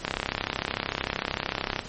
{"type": "click train", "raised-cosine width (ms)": 0.3, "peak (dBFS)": -9, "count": 59, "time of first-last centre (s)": [0.05, 1.792], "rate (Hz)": 33.3, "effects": ["pink hiss -41 dBFS RMS until 1.88 s", "MP3 32 kbps"]}